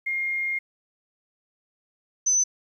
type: tone pair in turn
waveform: sine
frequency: 2128 / 6073 Hz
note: C7 / F#8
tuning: +29 / +44 cents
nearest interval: octave + tritone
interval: 1815 cents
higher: second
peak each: -24 / -18 dBFS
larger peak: second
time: 0.06-0.59 / 2.26-2.44 s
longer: first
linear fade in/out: 10 ms
effects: 10-bit